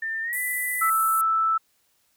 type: tone with pitch glide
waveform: sine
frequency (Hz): 1795 to 1991.7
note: A6 to B6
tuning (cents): +34 to +14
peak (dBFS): -26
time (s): 0.02-0.9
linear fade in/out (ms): 5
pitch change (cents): +180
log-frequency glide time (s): 0.22-0.38
type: band-pass noise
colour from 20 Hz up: pink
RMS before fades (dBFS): -32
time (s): 0.33-1.21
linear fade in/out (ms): 0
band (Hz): 9200 to 14000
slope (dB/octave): 48
type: tone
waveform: sine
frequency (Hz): 1318.5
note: E6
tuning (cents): 0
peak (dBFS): -19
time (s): 0.81-1.58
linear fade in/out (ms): 10
effects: white hiss -67 dBFS RMS until 2.16 s